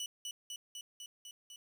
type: tone with echo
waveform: 25% pulse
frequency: 2960 Hz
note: F#7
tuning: in tune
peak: -34 dBFS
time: 0-0.06 s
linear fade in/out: 2 ms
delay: 250 ms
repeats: 6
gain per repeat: -2 dB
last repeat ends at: 1.56 s
effects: 11-bit